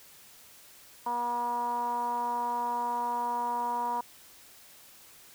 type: tone with low-pass filter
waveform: 10% pulse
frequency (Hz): 240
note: B3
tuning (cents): -49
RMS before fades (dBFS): -31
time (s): 1.06-4.01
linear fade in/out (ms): 5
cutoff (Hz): 960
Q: 7.9
effects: white hiss -54 dBFS RMS until 5.34 s